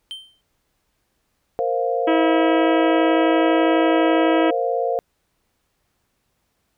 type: tone with exponential decay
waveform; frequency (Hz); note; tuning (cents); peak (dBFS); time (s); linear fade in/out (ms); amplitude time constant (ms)
triangle; 3119; G7; -9; -25; 0.11-0.41; 0; 64
type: chord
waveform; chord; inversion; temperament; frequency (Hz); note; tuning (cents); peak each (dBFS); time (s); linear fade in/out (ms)
sine; Bb suspended second; none; just; 466.2 / 524.4 / 699.2; Bb4 / C5 / F5; 0 / +4 / +2; -23; 1.59-4.99; 0
type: harmonic tone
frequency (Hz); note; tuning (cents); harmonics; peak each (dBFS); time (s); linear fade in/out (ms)
323.6; E4; -32; 1 / 2 / 3 / 4 / 5 / 6 / 7 / 8 / 9 / 10; -17 / -23 / -27 / -29 / -31 / -33 / -34 / -35 / -36 / -37; 2.07-4.51; 10
effects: pink hiss -70 dBFS RMS until 6.77 s